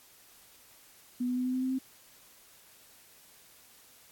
sine tone with pitch steps, 246.9 / 249.3 / 251.8 / 254.3 / 256.8 / 259.3 / 261.9 Hz, B3 / B3 / B3 / C4 / C4 / C4 / C4, 0 / +16 / +34 / -49 / -32 / -15 / +2 cents, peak -28 dBFS, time 1.2-1.788 s, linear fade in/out 10 ms, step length 84 ms, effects white hiss -58 dBFS RMS until 4.11 s + AAC 64 kbps

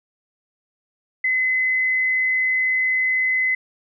sine tone, 2034 Hz, C7, 50 cents flat, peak -17 dBFS, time 1.24-3.55 s, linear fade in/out 5 ms, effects none

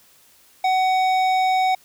sine tone with hard clipping, 750 Hz, F#5, 23 cents sharp, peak -18 dBFS, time 0.64-1.75 s, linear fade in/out 5 ms, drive 12 dB, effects white hiss -54 dBFS RMS until 1.84 s

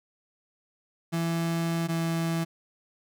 35% pulse tone pair in turn, 166.7 / 165.45 Hz, E3 / E3, +20 / +7 cents, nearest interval unison, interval 13 cents, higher first, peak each -24 dBFS, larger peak neither, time 1.12-1.88 / 1.88-2.45 s, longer first, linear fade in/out 20 ms, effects none

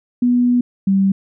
sine tone pair in turn, 244.8 / 194.3 Hz, B3 / G3, -15 / -15 cents, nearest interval major third, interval 400 cents, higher first, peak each -11 dBFS, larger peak neither, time 0.22-0.61 / 0.87-1.12 s, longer first, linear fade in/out 5 ms, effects none

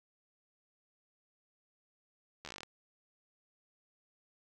slowing click train, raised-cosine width 0.2 ms, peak -27 dBFS, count 11, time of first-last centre 2.45-2.632 s, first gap 12 ms, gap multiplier 1.09, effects none

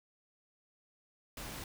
pink noise, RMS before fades -44 dBFS, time 1.37-1.64 s, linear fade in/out 2 ms, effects none

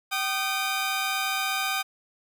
15% pulse tone pair together, 771.1 / 1224 Hz, G5 / D#6, -29 / -29 cents, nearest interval minor sixth, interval 800 cents, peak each -22 dBFS, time 0.11-1.83 s, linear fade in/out 20 ms, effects none

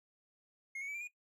triangle tone with pitch steps, 2150 / 2221 / 2294 / 2369 / 2447 Hz, C7 / C#7 / D7 / D7 / D#7, +47 / +3 / -41 / +14 / -29 cents, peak -38 dBFS, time 0.75-1.075 s, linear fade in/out 5 ms, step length 65 ms, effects noise-tail reverb RT60 0.1 s tail -17 dB re dry

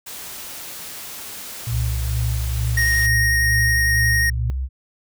white noise, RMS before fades -34 dBFS, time 0.06-3.07 s, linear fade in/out 10 ms
sine tone with tremolo, 116.54 Hz, A#2, in tune, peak -20 dBFS, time 1.67-4.5 s, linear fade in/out 0 ms, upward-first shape sine, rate 2.2 Hz, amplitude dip 60%
sine tone with pitch glide, 64.6 to 65.24 Hz, C2 to C2, -21 to -4 cents, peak -21 dBFS, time 1.7-4.69 s, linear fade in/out 50 ms, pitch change +17 cents, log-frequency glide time 2.28-4.5 s
square tone with vibrato, 1864.7 Hz, A#6, in tune, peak -17 dBFS, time 2.77-4.3 s, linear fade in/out 5 ms, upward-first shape sine, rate 11 Hz, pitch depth 9 cents each way
effects none

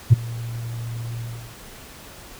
sine tone with ADSR envelope, 116.54 Hz, A#2, in tune, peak -3 dBFS, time 0.1-1.57 s, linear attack 28 ms, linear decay 16 ms, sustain -24 dB, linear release 360 ms, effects tanh soft clip ceiling -3 dBFS + pink hiss -42 dBFS RMS until 2.39 s

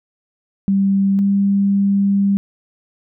sine tone pair in turn, 196 / 198.62 Hz, G3 / G3, 0 / +23 cents, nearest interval unison, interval 23 cents, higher second, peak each -12 dBFS, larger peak neither, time 0.68-1.19 / 1.19-2.37 s, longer second, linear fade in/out 0 ms, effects none

